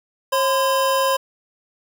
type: tone pair together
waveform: square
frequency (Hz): 540 / 1023.5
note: C#5 / C6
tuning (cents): -45 / -38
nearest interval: major seventh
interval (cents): 1107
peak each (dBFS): -20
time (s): 0.32-1.17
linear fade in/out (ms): 10
effects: none